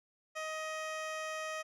15% pulse tone, 628 Hz, D#5, 16 cents sharp, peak -31 dBFS, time 0.35-1.63 s, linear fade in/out 20 ms, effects low-pass 8000 Hz 12 dB/octave

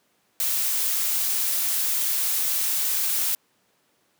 blue noise, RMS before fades -24 dBFS, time 0.4-3.35 s, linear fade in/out 0 ms, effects pink hiss -66 dBFS RMS until 4.19 s + high-pass 200 Hz 12 dB/octave

